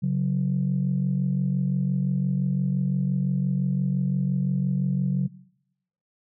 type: tone pair together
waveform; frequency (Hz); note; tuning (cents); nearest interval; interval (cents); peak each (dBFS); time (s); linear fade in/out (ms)
sine; 138.59 / 184.41; C#3 / F#3; 0 / -6; perfect fourth; 494; -23; 0.02-5.28; 20
effects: noise-tail reverb RT60 0.8 s tail -20 dB re dry + tanh soft clip ceiling -15 dBFS